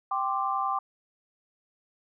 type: chord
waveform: sine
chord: G suspended fourth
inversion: none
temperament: just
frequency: 784 / 1045.3 / 1176 Hz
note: G5 / C6 / D6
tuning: 0 / -2 / +2 cents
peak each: -30 / -31 / -29 dBFS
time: 0.11-0.79 s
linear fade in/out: 5 ms
effects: none